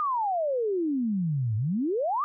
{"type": "exponential two-way sweep", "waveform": "sine", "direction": "down then up", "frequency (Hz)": [1244.5, 102.9, 1244.5], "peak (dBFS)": -24, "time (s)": [0, 2.24], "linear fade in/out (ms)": 0, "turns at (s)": 1.56, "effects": []}